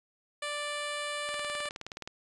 10% pulse tone, 587.3 Hz, D5, in tune, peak -25 dBFS, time 0.42-1.69 s, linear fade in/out 5 ms
click train, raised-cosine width 0.2 ms, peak -22 dBFS, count 16, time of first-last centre 1.29-2.075 s, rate 19.1 Hz
effects resampled to 24000 Hz

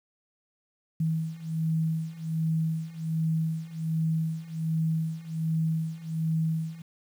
sine beating tone pair, 160 / 161.3 Hz, D#3 / E3, +49 / -37 cents, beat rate 1.3 Hz, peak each -30 / -28 dBFS, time 1-6.82 s, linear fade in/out 5 ms, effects 9-bit

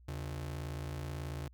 45% pulse ring-modulated tone, 107.4 Hz, A2, 41 cents flat, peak -35 dBFS, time 0.08-1.48 s, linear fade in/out 5 ms, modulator 29.2 Hz, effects added 60 Hz sine -56 dBFS peak until 1.53 s

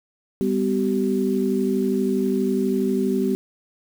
sine tone cluster, 198.6 / 250.9 / 384 Hz, G3 / B3 / G4, +23 / +28 / -36 cents, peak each -23 dBFS, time 0.41-3.35 s, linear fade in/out 0 ms, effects 7-bit

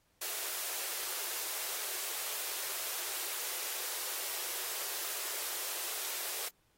white high-pass noise, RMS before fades -38 dBFS, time 0.21-6.49 s, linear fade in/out 10 ms, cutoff 340 Hz, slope 96 dB/octave, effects pink hiss -73 dBFS RMS until 6.77 s + AAC 48 kbps

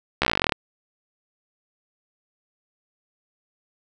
slowing click train, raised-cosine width 0.3 ms, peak -3 dBFS, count 16, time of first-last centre 0.22-0.522 s, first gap 14 ms, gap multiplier 1.05, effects none

